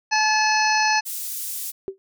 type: harmonic tone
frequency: 861 Hz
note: A5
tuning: 38 cents flat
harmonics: 1 / 2 / 3 / 5 / 6 / 7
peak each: -20 / -23 / -25 / -27 / -28 / -28 dBFS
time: 0.11-1.01 s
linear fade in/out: 20 ms
type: high-pass noise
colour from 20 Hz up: pink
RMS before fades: -30 dBFS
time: 1.05-1.72 s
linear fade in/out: 20 ms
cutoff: 9200 Hz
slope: 12 dB/octave
type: tone with exponential decay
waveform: sine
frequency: 386.5 Hz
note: G4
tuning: 24 cents flat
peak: -21 dBFS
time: 1.88-1.98 s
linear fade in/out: 0 ms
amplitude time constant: 20 ms
effects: none